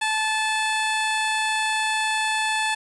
15% pulse tone, 871 Hz, A5, 18 cents flat, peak -15 dBFS, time 0.01-2.75 s, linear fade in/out 10 ms, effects resampled to 24000 Hz + 8-bit

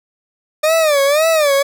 40% pulse tone with vibrato, 601 Hz, D5, 40 cents sharp, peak -10 dBFS, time 0.63-1.63 s, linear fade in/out 10 ms, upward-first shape sine, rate 1.9 Hz, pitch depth 150 cents each way, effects none

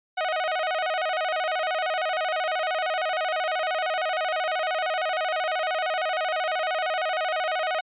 sawtooth tone with vibrato, 682 Hz, F5, 41 cents flat, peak -20 dBFS, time 0.17-7.81 s, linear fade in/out 10 ms, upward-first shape square, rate 13 Hz, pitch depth 140 cents each way, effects resampled to 8000 Hz

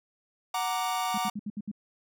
45% pulse chord, Gb augmented, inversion none, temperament equal, 740 / 932.3 / 1174.7 Hz, Gb5 / Bb5 / D6, 0 / 0 / 0 cents, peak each -31 / -33 / -33 dBFS, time 0.54-1.3 s, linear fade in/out 5 ms
sine tone bursts, 207.7 Hz, G#3, in tune, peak -31 dBFS, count 6, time 1.14-1.715 s, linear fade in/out 5 ms, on 40 ms, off 67 ms
effects none

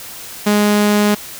sawtooth tone, 207.7 Hz, G#3, in tune, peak -7 dBFS, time 0.46-1.15 s, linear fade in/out 10 ms, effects white hiss -32 dBFS RMS until 1.39 s

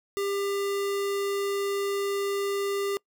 square tone, 399 Hz, G4, 31 cents sharp, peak -27 dBFS, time 0.17-2.97 s, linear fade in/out 0 ms, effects noise-tail reverb RT60 0.1 s tail -24 dB re dry

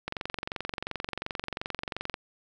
click train, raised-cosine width 0.3 ms, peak -16 dBFS, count 48, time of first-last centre 0.08-2.141 s, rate 22.8 Hz, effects none

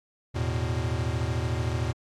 square chord, E suspended fourth, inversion none, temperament equal, 82.41 / 110 / 123.47 Hz, E2 / A2 / B2, 0 / 0 / 0 cents, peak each -31 dBFS, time 0.34-1.93 s, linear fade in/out 20 ms, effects low-pass 7000 Hz 12 dB/octave + AAC 64 kbps

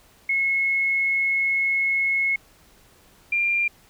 sine tone pair in turn, 2178 / 2390 Hz, C#7 / D7, -31 / +30 cents, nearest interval major second, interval 161 cents, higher second, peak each -19 dBFS, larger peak neither, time 0.29-2.36 / 3.32-3.68 s, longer first, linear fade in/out 5 ms, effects pink hiss -55 dBFS RMS until 3.89 s

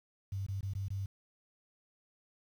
sine tone with dropouts, 97.7 Hz, G2, 5 cents flat, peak -34 dBFS, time 0.32-1.06 s, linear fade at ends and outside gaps 5 ms, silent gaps 0.465-0.484 / 0.609-0.629 / 0.736-0.751 / 0.884-0.903 s, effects 10-bit

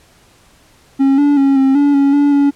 triangle tone with pitch steps, 272 / 288.2 / 274.3 / 267.9 / 286.3 / 278.6 / 287.1 / 282.9 Hz, C#4 / D4 / C#4 / C4 / D4 / C#4 / D4 / C#4, -33 / -33 / -18 / +41 / -44 / +9 / -39 / +35 cents, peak -6 dBFS, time 0.99-2.51 s, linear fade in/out 20 ms, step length 190 ms, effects pink hiss -49 dBFS RMS until 2.55 s + low-pass 11000 Hz 12 dB/octave

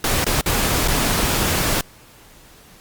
pink noise with dropouts, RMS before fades -19 dBFS, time 0.04-1.81 s, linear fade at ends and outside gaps 2 ms, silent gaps 0.244-0.265 / 0.411-0.46 / 0.877-0.882 s, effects pink hiss -47 dBFS RMS until 2.8 s + Opus 48 kbps

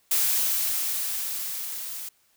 blue noise with level ramp, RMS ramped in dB -22 to -36 dBFS, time 0.11-2.09 s, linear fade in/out 5 ms, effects white hiss -65 dBFS RMS until 2.36 s

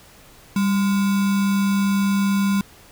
sine tone with sample-and-hold, 197.6 Hz, G3, 14 cents sharp, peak -16 dBFS, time 0.56-2.61 s, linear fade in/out 2 ms, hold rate 1225 Hz, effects pink hiss -48 dBFS RMS until 2.91 s

